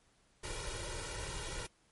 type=noise with comb filter; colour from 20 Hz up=pink; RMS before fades=-41 dBFS; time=0.43-1.67 s; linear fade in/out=10 ms; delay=2.1 ms; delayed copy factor=+0.95; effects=pink hiss -70 dBFS RMS until 1.91 s + MP3 48 kbps